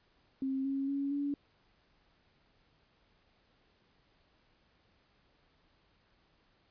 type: tone with pitch steps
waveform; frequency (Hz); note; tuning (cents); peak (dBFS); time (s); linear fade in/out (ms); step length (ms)
sine; 267.1 / 272.9 / 278.8 / 284.8; C4 / C#4 / C#4 / C#4; +36 / -27 / +10 / +47; -31; 0.42-1.34; 2; 230
effects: pink hiss -70 dBFS RMS until 6.7 s + resampled to 11025 Hz